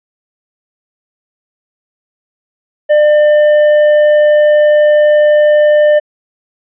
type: tone with tanh clipping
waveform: sine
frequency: 599 Hz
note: D5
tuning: 34 cents sharp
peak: -6 dBFS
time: 2.89-6 s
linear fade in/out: 20 ms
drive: 7 dB
effects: resampled to 8000 Hz